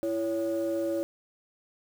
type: tone pair together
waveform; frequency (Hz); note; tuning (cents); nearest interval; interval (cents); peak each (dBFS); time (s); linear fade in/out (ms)
sine; 333.8 / 560.9; E4 / C#5; +22 / +20; major sixth; 898; -28; 0.03-1.03; 0
effects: tanh soft clip ceiling -22 dBFS + 8-bit